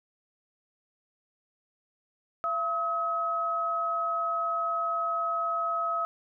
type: tone pair together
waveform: sine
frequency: 677 / 1278 Hz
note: E5 / D#6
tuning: +46 / +46 cents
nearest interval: major seventh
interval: 1100 cents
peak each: -33 / -27 dBFS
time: 2.44-6.05 s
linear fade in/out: 0 ms
effects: none

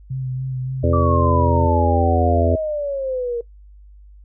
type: tone with vibrato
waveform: sine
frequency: 130 Hz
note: C3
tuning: 11 cents flat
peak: -22 dBFS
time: 0.1-1.67 s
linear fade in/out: 10 ms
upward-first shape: sine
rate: 3.5 Hz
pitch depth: 27 cents each way
type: harmonic tone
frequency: 84.3 Hz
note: E2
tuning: 39 cents sharp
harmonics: 1 / 3 / 4 / 5 / 6 / 7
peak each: -17 / -23 / -26 / -24 / -26 / -22 dBFS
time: 0.83-2.56 s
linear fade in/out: 10 ms
type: exponential sweep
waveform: sine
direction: down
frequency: 1174.7 to 465 Hz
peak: -20 dBFS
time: 0.93-3.41 s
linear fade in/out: 5 ms
effects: noise-tail reverb RT60 0.1 s tail -19 dB re dry + added 50 Hz sine -41 dBFS peak until 4.24 s

